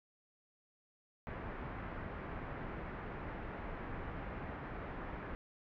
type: low-pass noise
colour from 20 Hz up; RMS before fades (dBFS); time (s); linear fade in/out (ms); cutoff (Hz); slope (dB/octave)
pink; -44; 1.27-5.35; 0; 2000; 24
effects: none